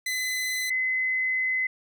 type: tone pair in turn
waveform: sawtooth / sine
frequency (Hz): 2021 / 2036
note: B6 / C7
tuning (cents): +39 / -48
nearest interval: unison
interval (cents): 13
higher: second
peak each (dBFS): -23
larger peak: neither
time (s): 0.06-0.7 / 0.7-1.67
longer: second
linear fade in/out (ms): 5
effects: none